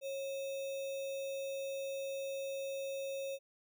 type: tone with sample-and-hold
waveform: sine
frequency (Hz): 546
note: C#5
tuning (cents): -26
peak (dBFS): -37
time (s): 0.01-3.39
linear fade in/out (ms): 50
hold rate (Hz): 3150
effects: none